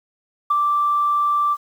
sine tone with ADSR envelope, 1172 Hz, D6, 4 cents flat, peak -12 dBFS, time 0.5-1.57 s, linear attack 9 ms, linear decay 19 ms, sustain -3 dB, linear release 47 ms, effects tanh soft clip ceiling -9 dBFS + 8-bit

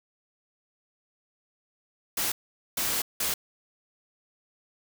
white noise bursts at uneven times, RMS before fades -28 dBFS, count 3, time 2.17-2.32 / 2.77-3.02 / 3.2-3.34 s, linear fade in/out 5 ms, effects none

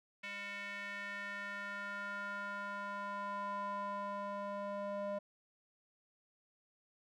square tone with band-pass filter sweep, 201.7 Hz, G3, 50 cents sharp, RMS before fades -42 dBFS, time 0.23-5.19 s, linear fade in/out 10 ms, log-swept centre 2300 to 690 Hz, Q 3.6, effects none

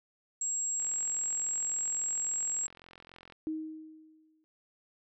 sine tone, 7600 Hz, A#8, 33 cents sharp, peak -30 dBFS, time 0.41-2.67 s, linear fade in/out 5 ms
click train, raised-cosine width 0.3 ms, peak -35 dBFS, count 111, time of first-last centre 0.8-3.323 s, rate 43.6 Hz
sine tone with exponential decay, 314.2 Hz, D#4, 17 cents sharp, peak -30 dBFS, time 3.47-4.44 s, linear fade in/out 0 ms, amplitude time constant 210 ms
effects none

